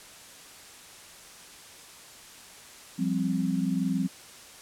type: chord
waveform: sine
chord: F suspended second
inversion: none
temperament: equal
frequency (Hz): 174.61 / 196 / 261.6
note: F3 / G3 / C4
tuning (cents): 0 / 0 / 0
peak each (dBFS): -29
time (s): 2.98-4.08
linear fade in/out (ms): 20
effects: white hiss -48 dBFS RMS until 4.61 s + low-pass 10000 Hz 12 dB/octave